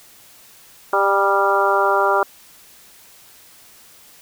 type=harmonic tone with a mistuned harmonic; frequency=198 Hz; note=G3; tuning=18 cents sharp; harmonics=2 / 3 / 4 / 5 / 6 / 7; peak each=-21 / -21 / -21 / -21 / -21 / -21 dBFS; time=0.93-2.23 s; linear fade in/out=2 ms; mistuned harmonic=5; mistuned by=-29 cents; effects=white hiss -47 dBFS RMS until 4.21 s